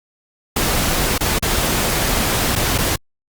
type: noise with dropouts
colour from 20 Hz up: pink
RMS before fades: -18 dBFS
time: 0.56-2.96 s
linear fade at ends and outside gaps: 5 ms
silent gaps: 1.18-1.206 / 1.388-1.424 / 2.554-2.56 / 2.78-2.784 s
effects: Opus 48 kbps